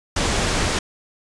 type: low-pass noise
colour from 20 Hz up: pink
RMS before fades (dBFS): -21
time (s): 0.16-0.79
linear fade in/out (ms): 5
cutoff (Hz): 8600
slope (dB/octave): 24
effects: resampled to 24000 Hz